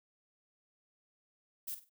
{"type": "noise with echo", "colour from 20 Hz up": "violet", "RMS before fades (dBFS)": -40, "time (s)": [1.67, 1.75], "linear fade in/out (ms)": 10, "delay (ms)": 49, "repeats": 3, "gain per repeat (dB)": -11, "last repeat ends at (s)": 1.897, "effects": []}